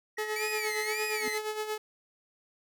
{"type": "tone", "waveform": "triangle", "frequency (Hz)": 1900, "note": "A#6", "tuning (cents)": 33, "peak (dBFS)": -36, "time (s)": [0.17, 1.34], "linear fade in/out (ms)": 5}
{"type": "tone with tremolo", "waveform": "sawtooth", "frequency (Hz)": 428.6, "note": "A4", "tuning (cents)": -45, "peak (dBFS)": -26, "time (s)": [0.18, 1.78], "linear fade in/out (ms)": 5, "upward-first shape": "sine", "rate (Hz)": 8.6, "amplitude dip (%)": 60}
{"type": "tone with vibrato", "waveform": "sawtooth", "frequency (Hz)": 2260, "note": "C#7", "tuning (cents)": 33, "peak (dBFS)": -30, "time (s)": [0.36, 1.38], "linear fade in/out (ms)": 2, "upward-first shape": "sine", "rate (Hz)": 1.8, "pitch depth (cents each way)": 170}
{"type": "tone with exponential growth", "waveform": "sine", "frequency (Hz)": 255.7, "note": "C4", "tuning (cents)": -40, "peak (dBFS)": -33, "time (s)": [1.17, 1.28], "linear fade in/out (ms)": 0, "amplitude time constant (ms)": 22}
{"effects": []}